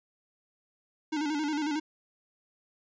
square tone with vibrato, 300 Hz, D4, 37 cents sharp, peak -29 dBFS, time 1.12-1.8 s, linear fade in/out 10 ms, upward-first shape square, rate 11 Hz, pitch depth 68 cents each way, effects resampled to 16000 Hz

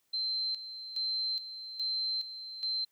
sine tone with tremolo, 4109 Hz, C8, 32 cents flat, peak -30 dBFS, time 0.13-2.85 s, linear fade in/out 10 ms, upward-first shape square, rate 1.2 Hz, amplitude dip 70%, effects white hiss -75 dBFS RMS until 2.91 s + high-pass 80 Hz 12 dB/octave

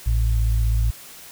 sine tone pair together, 55.62 / 111.6 Hz, A1 / A2, +19 / +25 cents, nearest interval octave, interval 1206 cents, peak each -17 / -24 dBFS, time 0.06-0.91 s, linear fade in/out 10 ms, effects white hiss -42 dBFS RMS until 1.31 s

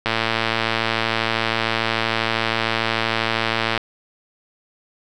click train, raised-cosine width 0.3 ms, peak -3 dBFS, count 421, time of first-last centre 0.06-3.777 s, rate 113 Hz, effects none

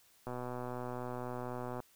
click train, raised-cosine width 1 ms, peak -27 dBFS, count 191, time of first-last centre 0.27-1.802 s, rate 124 Hz, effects white hiss -66 dBFS RMS until 1.95 s

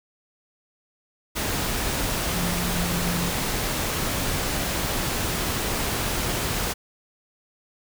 sine tone in noise, 174.61 Hz, F3, in tune, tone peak -27 dBFS, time 2.34-3.32 s, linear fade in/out 20 ms, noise pink, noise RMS -26 dBFS, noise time 1.35-6.74 s, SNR -4 dB, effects none

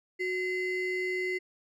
triangle ring-modulated tone, 1208 Hz, D6, 48 cents sharp, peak -24 dBFS, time 0.19-1.39 s, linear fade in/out 20 ms, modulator 840 Hz, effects none

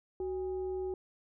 sine tone with frequency modulation, 373.7 Hz, F#4, 17 cents sharp, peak -33 dBFS, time 0.2-0.94 s, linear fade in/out 2 ms, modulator 438 Hz, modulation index 0.36, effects none

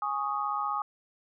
sine chord, Ab suspended fourth, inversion none, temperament equal, 830.6 / 1108.7 / 1244.5 Hz, Ab5 / Db6 / Eb6, 0 / 0 / 0 cents, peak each -33 / -34 / -31 dBFS, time 0.02-0.82 s, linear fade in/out 2 ms, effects none

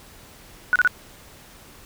sine tone bursts, 1472 Hz, F#6, 9 cents flat, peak -13 dBFS, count 3, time 0.73-0.875 s, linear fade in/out 0 ms, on 27 ms, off 32 ms, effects pink hiss -47 dBFS RMS until 1.85 s

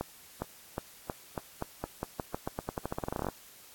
accelerating click train, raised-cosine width 1 ms, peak -18 dBFS, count 26, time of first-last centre 0.01-3.287 s, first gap 410 ms, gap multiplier 0.88, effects white hiss -54 dBFS RMS until 3.74 s + AAC 64 kbps

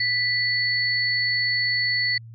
sine tone pair together, 1975.5 / 4435 Hz, B6 / C#8, 0 / 0 cents, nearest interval octave + major second, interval 1400 cents, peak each -22 / -24 dBFS, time 0-2.18 s, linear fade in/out 5 ms, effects added 114 Hz sine -39 dBFS peak until 2.34 s

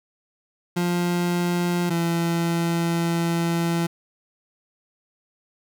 30% pulse tone pair in turn, 175.2 / 168.77 Hz, F3 / E3, +6 / +41 cents, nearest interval minor second, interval 65 cents, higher first, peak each -18 dBFS, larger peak neither, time 0.76-1.9 / 1.9-3.87 s, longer second, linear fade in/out 10 ms, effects none

